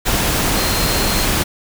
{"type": "tone in noise", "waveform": "sine", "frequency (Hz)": 4186, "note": "C8", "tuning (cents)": 0, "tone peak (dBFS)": -25, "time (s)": [0.55, 1.26], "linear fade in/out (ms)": 20, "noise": "pink", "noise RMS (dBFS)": -17, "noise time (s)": [0.05, 1.44], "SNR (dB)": -11, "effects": []}